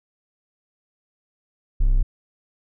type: tone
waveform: triangle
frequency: 32.63 Hz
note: C1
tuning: 4 cents flat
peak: -12 dBFS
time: 1.8-2.03 s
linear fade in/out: 10 ms
effects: none